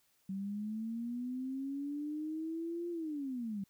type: linear two-way sweep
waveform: sine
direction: up then down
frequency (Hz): 190 to 348.1 to 190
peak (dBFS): -36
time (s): 0.29-3.64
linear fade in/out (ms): 5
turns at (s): 2.9
effects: white hiss -73 dBFS RMS until 3.69 s